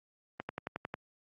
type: click train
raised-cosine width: 0.5 ms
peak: -21 dBFS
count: 7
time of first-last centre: 0.4-0.941 s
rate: 11.1 Hz
effects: high-pass 100 Hz 12 dB/octave + Opus 32 kbps

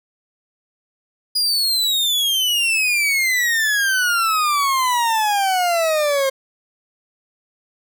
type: exponential sweep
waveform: 40% pulse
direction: down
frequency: 4932 to 530 Hz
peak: -15 dBFS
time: 1.35-6.3 s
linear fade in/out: 10 ms
effects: none

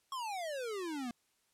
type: exponential sweep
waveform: square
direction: down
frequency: 1108.7 to 231.2 Hz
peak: -38 dBFS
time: 0.12-1.11 s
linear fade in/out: 2 ms
effects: white hiss -75 dBFS RMS until 1.53 s + low-pass 11000 Hz 12 dB/octave

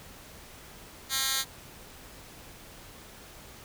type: tone with high-pass filter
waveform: 10% pulse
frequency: 267.7 Hz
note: C4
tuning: 40 cents sharp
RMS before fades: -29 dBFS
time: 1.09-1.45 s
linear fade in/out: 50 ms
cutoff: 3100 Hz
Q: 0.81
effects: pink hiss -49 dBFS RMS until 3.64 s

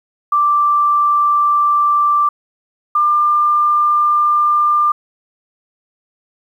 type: tone pair in turn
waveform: sine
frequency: 1174.7 / 1195.2 Hz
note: D6 / D6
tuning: 0 / +30 cents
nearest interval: unison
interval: 30 cents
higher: second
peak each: -10 dBFS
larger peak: neither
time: 0.32-2.29 / 2.95-4.92 s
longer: neither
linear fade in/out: 5 ms
effects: 8-bit

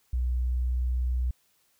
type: tone with pitch glide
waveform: sine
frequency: 61.74 to 62.1 Hz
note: B1 to B1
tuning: 0 to +10 cents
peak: -24 dBFS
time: 0.13-1.31 s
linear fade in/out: 5 ms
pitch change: +10 cents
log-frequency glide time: 0.3-0.78 s
effects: white hiss -68 dBFS RMS until 1.79 s

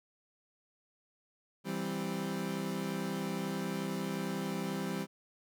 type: chord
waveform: 30% pulse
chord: C major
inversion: first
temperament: equal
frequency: 164.81 / 196 / 261.6 Hz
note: E3 / G3 / C4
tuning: 0 / 0 / 0 cents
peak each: -37 / -34 / -38 dBFS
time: 1.64-5.07 s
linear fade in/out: 50 ms
effects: none

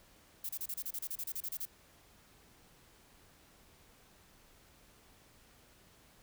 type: noise bursts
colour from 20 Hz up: violet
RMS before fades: -39 dBFS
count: 15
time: 0.44-1.654 s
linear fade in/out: 5 ms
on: 52 ms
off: 31 ms
effects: pink hiss -63 dBFS RMS until 6.22 s

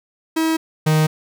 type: tone pair in turn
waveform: 45% pulse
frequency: 321.6 / 155.5 Hz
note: E4 / D#3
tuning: -43 / -1 cents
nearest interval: octave + minor second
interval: 1258 cents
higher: first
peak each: -16 / -13 dBFS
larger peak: second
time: 0.36-0.57 / 0.86-1.07 s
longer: neither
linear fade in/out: 10 ms
effects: none

